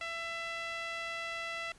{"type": "tone with band-pass filter", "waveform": "sawtooth", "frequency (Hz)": 668, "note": "E5", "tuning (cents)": 23, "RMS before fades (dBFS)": -39, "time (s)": [0.01, 1.72], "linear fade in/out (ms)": 2, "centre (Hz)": 2300, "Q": 1.7, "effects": ["pink hiss -61 dBFS RMS until 1.78 s", "resampled to 24000 Hz"]}